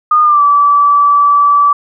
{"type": "tone with pitch glide", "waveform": "sine", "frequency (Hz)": [1223, 1155], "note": ["D#6", "D6"], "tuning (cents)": [-30, -29], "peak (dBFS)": -5, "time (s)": [0.11, 1.73], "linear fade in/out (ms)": 5, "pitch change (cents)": -99, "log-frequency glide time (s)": [0.23, 0.42], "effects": []}